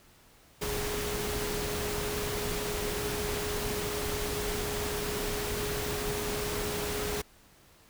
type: tone in noise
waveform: sine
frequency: 416.1 Hz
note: G#4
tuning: 3 cents sharp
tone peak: -35 dBFS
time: 0.61-7.22 s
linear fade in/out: 10 ms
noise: pink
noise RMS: -34 dBFS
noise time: 0.61-7.22 s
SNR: -4 dB
effects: pink hiss -59 dBFS RMS until 7.89 s